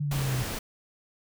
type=exponential sweep; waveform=sine; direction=down; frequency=148.8 to 124.4 Hz; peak=-26 dBFS; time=0-0.43 s; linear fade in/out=10 ms
type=noise; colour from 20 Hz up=pink; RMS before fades=-34 dBFS; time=0.11-0.59 s; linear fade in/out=5 ms
effects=none